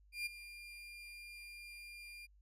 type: tone with ADSR envelope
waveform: 35% pulse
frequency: 2401 Hz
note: D7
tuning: 38 cents sharp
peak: -34 dBFS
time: 0.12-2.27 s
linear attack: 140 ms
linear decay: 17 ms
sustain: -14 dB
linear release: 23 ms
effects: added 50 Hz sine -63 dBFS peak until 2.41 s + resampled to 32000 Hz